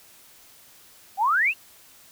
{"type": "exponential sweep", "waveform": "sine", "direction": "up", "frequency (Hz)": [740, 2859], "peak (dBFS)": -18, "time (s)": [1.17, 1.54], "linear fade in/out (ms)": 50, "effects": ["white hiss -52 dBFS RMS until 2.11 s"]}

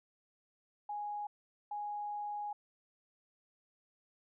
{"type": "tone bursts at uneven times", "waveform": "sine", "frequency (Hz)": 829, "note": "G#5", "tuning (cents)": -3, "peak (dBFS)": -37, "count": 2, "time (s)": [[0.89, 1.27], [1.71, 2.53]], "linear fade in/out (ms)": 5, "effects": []}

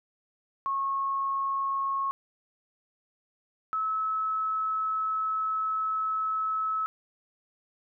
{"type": "tone pair in turn", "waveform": "sine", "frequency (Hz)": [1093, 1296.4], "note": ["C#6", "E6"], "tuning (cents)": [-25, -29], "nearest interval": "minor third", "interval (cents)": 296, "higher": "second", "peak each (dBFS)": -26, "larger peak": "neither", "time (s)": [[0.66, 2.11], [3.73, 6.86]], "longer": "second", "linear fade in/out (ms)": 0, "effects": []}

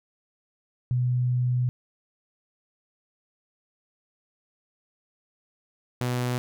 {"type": "tone pair in turn", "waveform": ["sine", "sawtooth"], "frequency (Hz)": [124.4, 123.75], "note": ["B2", "B2"], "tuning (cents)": [13, 4], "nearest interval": "unison", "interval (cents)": 9, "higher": "first", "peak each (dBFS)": -21, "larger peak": "neither", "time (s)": [[0.91, 1.69], [6.01, 6.38]], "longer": "first", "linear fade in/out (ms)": 0, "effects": []}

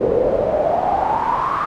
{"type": "noise with band-pass filter sweep", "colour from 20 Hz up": "brown", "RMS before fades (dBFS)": -18, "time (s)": [0, 1.66], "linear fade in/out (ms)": 20, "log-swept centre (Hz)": [440, 1200], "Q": 8.9, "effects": []}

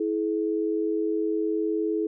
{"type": "tone pair together", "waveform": "sine", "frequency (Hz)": [326.2, 425.8], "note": ["E4", "G#4"], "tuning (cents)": [-18, 43], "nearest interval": "perfect fourth", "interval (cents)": 461, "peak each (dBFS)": -26, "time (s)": [0, 2.07], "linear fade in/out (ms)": 5, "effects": []}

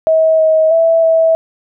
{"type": "tone with pitch steps", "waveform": "sine", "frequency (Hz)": [640, 634, 658, 651], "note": ["D#5", "D#5", "E5", "E5"], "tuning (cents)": [49, 32, -3, -22], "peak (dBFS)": -7, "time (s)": [0.07, 1.35], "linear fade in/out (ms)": 0, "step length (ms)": 320, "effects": []}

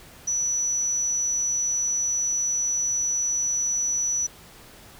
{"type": "tone", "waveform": "sine", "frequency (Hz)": 5920, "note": "F#8", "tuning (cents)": 0, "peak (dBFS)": -22, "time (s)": [0.27, 4.27], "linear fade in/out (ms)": 10, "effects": ["pink hiss -48 dBFS RMS until 4.99 s"]}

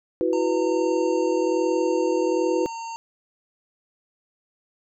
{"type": "chord", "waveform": "sine", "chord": "E suspended second", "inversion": "none", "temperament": "just", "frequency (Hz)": [329.6, 370.8, 494.4], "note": ["E4", "F#4", "B4"], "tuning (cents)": [0, 4, 2], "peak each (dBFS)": -24, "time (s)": [0.21, 2.66], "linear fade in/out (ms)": 0}
{"type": "harmonic tone", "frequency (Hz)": 916, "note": "A#5", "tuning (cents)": -31, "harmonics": [1, 3, 5, 7, 8], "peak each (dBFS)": [-31, -43, -46, -45, -50], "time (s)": [0.33, 2.96], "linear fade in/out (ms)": 0}
{"effects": []}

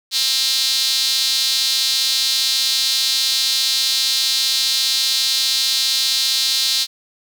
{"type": "tone with high-pass filter", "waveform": "sawtooth", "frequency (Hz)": 264.9, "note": "C4", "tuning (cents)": 22, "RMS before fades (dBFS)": -18, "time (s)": [0.11, 6.87], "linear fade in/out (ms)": 50, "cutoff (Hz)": 4100, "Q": 4.1, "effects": []}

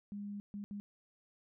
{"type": "tone bursts at uneven times", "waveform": "sine", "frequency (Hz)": 203.7, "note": "G#3", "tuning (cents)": -33, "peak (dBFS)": -40, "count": 3, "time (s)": [[0.12, 0.4], [0.54, 0.64], [0.71, 0.8]], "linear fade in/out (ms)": 0, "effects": []}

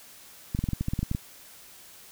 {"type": "clicks", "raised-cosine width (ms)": 5, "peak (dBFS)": -15, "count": 12, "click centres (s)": [0.549, 0.59, 0.64, 0.688, 0.733, 0.81, 0.884, 0.935, 0.991, 1.03, 1.114, 1.149], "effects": ["white hiss -50 dBFS RMS until 2.11 s"]}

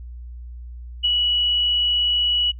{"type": "tone with ADSR envelope", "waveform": "sine", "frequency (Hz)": 2934, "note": "F#7", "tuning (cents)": -15, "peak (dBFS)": -15, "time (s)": [1.03, 2.52], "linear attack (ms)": 20, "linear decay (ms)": 21, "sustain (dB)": -2, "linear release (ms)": 18, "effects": ["noise-tail reverb RT60 0.1 s tail -20 dB re dry", "added 60 Hz sine -33 dBFS peak until 2.59 s"]}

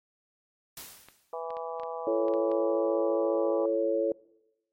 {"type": "noise with exponential decay", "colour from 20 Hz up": "white", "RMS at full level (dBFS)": -40, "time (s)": [0.77, 1.42], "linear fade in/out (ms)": 2, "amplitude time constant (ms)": 140}
{"type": "clicks", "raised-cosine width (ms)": 0.3, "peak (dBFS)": -32, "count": 8, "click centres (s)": [1.086, 1.505, 1.569, 1.798, 1.834, 2.283, 2.338, 2.516]}
{"type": "harmonic tone", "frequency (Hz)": 164.81, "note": "E3", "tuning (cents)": 0, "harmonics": [3, 4, 5, 6, 7], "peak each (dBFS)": [-36, -38, -40, -42, -43], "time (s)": [1.33, 3.66], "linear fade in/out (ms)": 2}
{"type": "chord", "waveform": "sine", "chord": "A major", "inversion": "second", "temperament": "equal with one note detuned", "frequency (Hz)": [337.5, 440, 554.4], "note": ["E4", "A4", "C#5"], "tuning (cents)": [41, 0, 0], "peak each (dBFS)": [-30, -29, -27], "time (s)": [2.07, 4.12], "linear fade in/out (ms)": 2}
{"effects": ["noise-tail reverb RT60 0.9 s tail -22 dB re dry", "MP3 64 kbps"]}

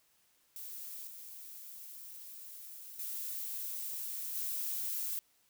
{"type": "noise with level steps", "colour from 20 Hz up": "violet", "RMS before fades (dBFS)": [-45, -49, -40, -37], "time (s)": [0.56, 5.19], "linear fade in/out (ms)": 0, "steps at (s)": [1.07, 2.99, 4.35], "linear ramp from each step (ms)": 5, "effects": ["white hiss -71 dBFS RMS until 5.49 s"]}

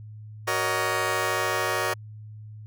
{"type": "chord", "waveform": "15% pulse", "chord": "D# minor seventh", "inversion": "first", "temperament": "just", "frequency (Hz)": [373.4, 466.7, 560, 622.3], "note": ["F#4", "A#4", "C#5", "D#5"], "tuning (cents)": [16, 2, 18, 0], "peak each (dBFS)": -24, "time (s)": [0.47, 1.94], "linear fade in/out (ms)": 10, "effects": ["added 107 Hz sine -39 dBFS peak until 2.66 s"]}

